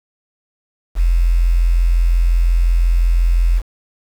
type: tone with quantisation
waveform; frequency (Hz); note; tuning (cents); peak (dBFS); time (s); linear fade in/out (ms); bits
sine; 42.83; F1; -33; -10; 0.95-3.62; 50; 6
effects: none